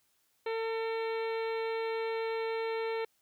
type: harmonic tone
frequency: 450.6 Hz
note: A4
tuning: 41 cents sharp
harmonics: 1 / 2 / 3 / 4 / 5 / 6 / 7 / 8 / 9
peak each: -32 / -40 / -46 / -47 / -44 / -51 / -55 / -55 / -52 dBFS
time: 0.46-3.05 s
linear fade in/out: 5 ms
effects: white hiss -73 dBFS RMS until 3.21 s